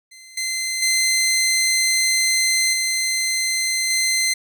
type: tone with level steps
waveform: 15% pulse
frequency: 2067 Hz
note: C7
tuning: 22 cents flat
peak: -35 / -16 / -10 / -13 / -11 dBFS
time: 0.11-4.34 s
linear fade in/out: 10 ms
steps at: 0.37 / 0.82 / 2.73 / 3.9 s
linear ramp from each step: 5 ms
effects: none